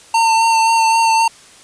square tone with vibrato, 904 Hz, A5, 47 cents sharp, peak -11 dBFS, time 0.14-1.28 s, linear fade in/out 5 ms, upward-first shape sine, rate 3.8 Hz, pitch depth 18 cents each way, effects white hiss -43 dBFS RMS until 1.63 s + resampled to 22050 Hz

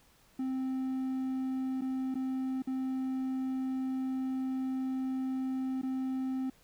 triangle tone with dropouts, 261.6 Hz, C4, in tune, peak -29 dBFS, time 0.39-6.5 s, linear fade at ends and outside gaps 5 ms, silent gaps 1.811-1.818 / 2.144-2.153 / 2.622-2.672 / 5.816-5.831 s, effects pink hiss -64 dBFS RMS until 6.63 s

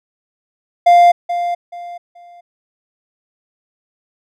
triangle tone with echo, 698.5 Hz, F5, in tune, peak -3 dBFS, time 0.86-1.12 s, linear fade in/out 10 ms, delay 430 ms, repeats 3, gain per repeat -11 dB, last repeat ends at 2.41 s, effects none

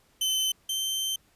sawtooth tone pair in turn, 3062 / 3110 Hz, G7 / G7, -41 / -14 cents, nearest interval unison, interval 27 cents, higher second, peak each -21 / -24 dBFS, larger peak first, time 0.21-0.52 / 0.69-1.16 s, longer second, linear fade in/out 5 ms, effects pink hiss -64 dBFS RMS until 1.35 s + resampled to 32000 Hz

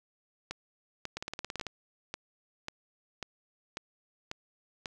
two click trains, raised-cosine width 0.2 ms, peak -19 / -19 dBFS, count 9 / 10, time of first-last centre 0.51-4.858 / 1.17-1.667 s, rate 1.84 / 18.1 Hz, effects none

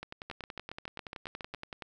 two click trains, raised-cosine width 0.3 ms, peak -24 / -24 dBFS, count 10 / 20, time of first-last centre 0.3-1.547 / 0.03-1.822 s, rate 7.22 / 10.6 Hz, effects none

